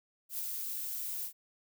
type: noise with ADSR envelope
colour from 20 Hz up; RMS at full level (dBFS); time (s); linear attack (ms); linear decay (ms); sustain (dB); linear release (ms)
violet; -35; 0.29-1.33; 100; 8; -3; 86
effects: none